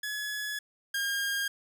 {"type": "tone pair in turn", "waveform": "sawtooth", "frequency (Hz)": [1697, 1615.7], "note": ["G#6", "G#6"], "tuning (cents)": [37, -48], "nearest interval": "minor second", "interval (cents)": 85, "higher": "first", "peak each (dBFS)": [-29, -25], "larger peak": "second", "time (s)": [[0.03, 0.59], [0.94, 1.48]], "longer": "first", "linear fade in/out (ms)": 5, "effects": []}